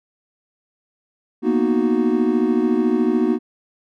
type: chord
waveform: triangle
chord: B major seventh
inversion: third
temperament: equal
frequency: 233.1 / 246.9 / 311.1 / 370 Hz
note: A#3 / B3 / D#4 / F#4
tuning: 0 / 0 / 0 / 0 cents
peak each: -19 dBFS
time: 1.42-3.39 s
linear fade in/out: 50 ms
effects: none